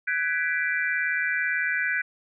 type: chord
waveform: sine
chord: G# half-diminished seventh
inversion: third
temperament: equal with one note detuned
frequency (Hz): 1503.2 / 1661.2 / 1975.5 / 2349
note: F#6 / G#6 / B6 / D7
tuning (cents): +27 / 0 / 0 / 0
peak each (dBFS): -27 / -29 / -29 / -31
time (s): 0.07-2.02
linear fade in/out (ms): 10
effects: none